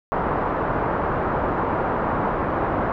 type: low-pass noise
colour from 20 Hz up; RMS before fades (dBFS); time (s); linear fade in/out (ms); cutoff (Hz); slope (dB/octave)
white; -23; 0.12-2.92; 0; 1200; 24
effects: none